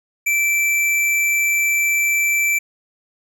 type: tone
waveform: square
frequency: 2333 Hz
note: D7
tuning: 12 cents flat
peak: -16 dBFS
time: 0.26-2.59 s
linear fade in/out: 10 ms
effects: none